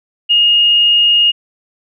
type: tone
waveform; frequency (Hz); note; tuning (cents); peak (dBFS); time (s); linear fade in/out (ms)
sine; 2853; F7; +36; -7; 0.29-1.32; 20
effects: none